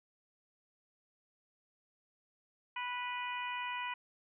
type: harmonic tone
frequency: 492.1 Hz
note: B4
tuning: 6 cents flat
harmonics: 2 / 3 / 4 / 5 / 6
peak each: -39 / -47 / -44 / -43 / -47 dBFS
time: 2.76-3.94 s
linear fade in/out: 5 ms
effects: none